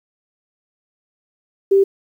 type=tone; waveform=sine; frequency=392 Hz; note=G4; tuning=in tune; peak=-9 dBFS; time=1.71-1.84 s; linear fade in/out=10 ms; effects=8-bit